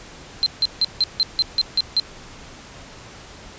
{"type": "tone bursts", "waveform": "sine", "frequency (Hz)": 4122, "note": "C8", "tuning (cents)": -27, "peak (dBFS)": -14, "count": 9, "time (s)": [0.43, 1.998], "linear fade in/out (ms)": 0, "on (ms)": 32, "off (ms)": 160, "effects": ["pink hiss -41 dBFS RMS until 3.58 s", "resampled to 16000 Hz"]}